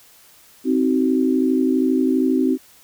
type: chord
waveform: sine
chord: C diminished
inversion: none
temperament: just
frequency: 261.6 / 314 / 376.7 Hz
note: C4 / Eb4 / Gb4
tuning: 0 / +16 / +31 cents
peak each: -17 / -21 / -22 dBFS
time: 0.64-2.58 s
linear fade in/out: 50 ms
effects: white hiss -50 dBFS RMS until 2.83 s